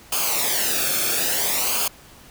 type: noise with flanger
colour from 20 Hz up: white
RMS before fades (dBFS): -22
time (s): 0.12-1.88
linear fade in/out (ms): 5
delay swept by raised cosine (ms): 0.52 to 1.03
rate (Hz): 0.58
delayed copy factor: -0.7
effects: pink hiss -47 dBFS RMS until 2.3 s